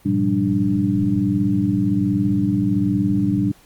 sine tone cluster, 102.9 / 120.5 / 174.6 / 195.9 / 293.5 Hz, G#2 / B2 / F3 / G3 / D4, -16 / -42 / 0 / -1 / -1 cents, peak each -26 / -24 / -27 / -20 / -20 dBFS, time 0.05-3.52 s, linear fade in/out 10 ms, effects pink hiss -52 dBFS RMS until 3.65 s + Opus 32 kbps

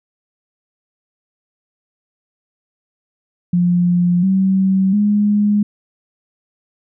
sine tone with pitch steps, 176.2 / 191.04 / 207.1 Hz, F3 / G3 / G#3, +16 / -44 / -5 cents, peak -11 dBFS, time 3.53-5.63 s, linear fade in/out 5 ms, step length 700 ms, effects none

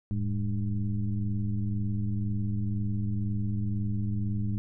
sine tone with frequency modulation, 107.2 Hz, A2, 45 cents flat, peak -26 dBFS, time 0.11-4.58 s, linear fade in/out 0 ms, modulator 96.2 Hz, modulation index 1.1, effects none

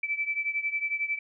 sine beating tone pair, 2314 / 2325 Hz, D7 / D7, -26 / -18 cents, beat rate 11 Hz, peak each -29 / -32 dBFS, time 0.03-1.19 s, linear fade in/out 5 ms, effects none

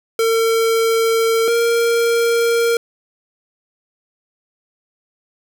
square tone pair in turn, 453.4 / 465.6 Hz, A#4 / A#4, -48 / -2 cents, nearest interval unison, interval 46 cents, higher second, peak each -14 dBFS, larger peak neither, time 0.19-1.48 / 1.48-2.77 s, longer neither, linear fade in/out 2 ms, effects none

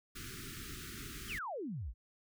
pink band-stop noise, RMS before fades -46 dBFS, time 0.15-1.39 s, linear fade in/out 10 ms, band 420 to 1200 Hz, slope 96 dB/octave
sine exponential sweep, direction down, 3520 to 45.65 Hz, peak -38 dBFS, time 1.27-1.94 s, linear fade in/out 50 ms
effects none

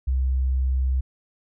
sine tone, 65 Hz, C2, 11 cents flat, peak -19 dBFS, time 0.07-1.01 s, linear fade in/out 10 ms, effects none

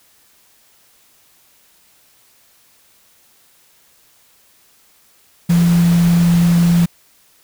sine tone in noise, 171.3 Hz, F3, 33 cents flat, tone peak -9 dBFS, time 5.49-6.86 s, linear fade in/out 10 ms, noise pink, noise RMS -27 dBFS, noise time 5.49-6.86 s, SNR +15 dB, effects white hiss -53 dBFS RMS until 7.43 s

